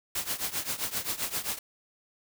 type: noise with tremolo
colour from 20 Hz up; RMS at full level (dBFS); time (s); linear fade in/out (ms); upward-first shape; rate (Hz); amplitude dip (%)
white; -29; 0.15-1.59; 5; triangle; 7.6; 90
effects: none